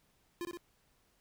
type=tone with echo; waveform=square; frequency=347.2 Hz; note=F4; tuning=10 cents flat; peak=-37 dBFS; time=0.41-0.45 s; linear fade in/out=0 ms; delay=61 ms; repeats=2; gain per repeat=-3 dB; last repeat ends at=0.572 s; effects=pink hiss -72 dBFS RMS until 1.2 s